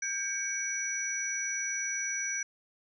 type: tone cluster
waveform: sine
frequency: 1588 / 2260 / 5880 Hz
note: G6 / C#7 / F#8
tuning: +22 / +33 / -12 cents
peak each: -36 / -38 / -33 dBFS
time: 0.02-2.43 s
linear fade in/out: 5 ms
effects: none